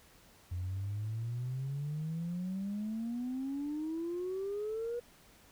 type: exponential sweep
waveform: sine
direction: up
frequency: 87.31 to 485.1 Hz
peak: -33 dBFS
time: 0.51-5 s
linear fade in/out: 10 ms
effects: tanh soft clip ceiling -31 dBFS + pink hiss -61 dBFS RMS until 5.51 s